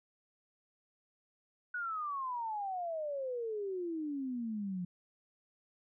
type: exponential sweep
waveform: sine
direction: down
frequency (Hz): 1481 to 174.61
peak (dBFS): -35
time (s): 1.74-4.85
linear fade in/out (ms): 5
effects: none